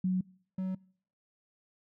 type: tone pair in turn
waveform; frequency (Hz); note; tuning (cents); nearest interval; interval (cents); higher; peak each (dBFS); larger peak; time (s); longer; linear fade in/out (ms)
sine / triangle; 184.9 / 187.48; F#3 / F#3; -1 / +23; unison; 24; second; -26 / -29; first; 0.04-0.21 / 0.58-0.75; neither; 5
effects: noise-tail reverb RT60 0.6 s tail -25 dB re dry